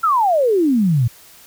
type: exponential sweep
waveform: sine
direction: down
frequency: 1392 to 110.5 Hz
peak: -12 dBFS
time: 0.03-1.08 s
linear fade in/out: 10 ms
effects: white hiss -45 dBFS RMS until 1.46 s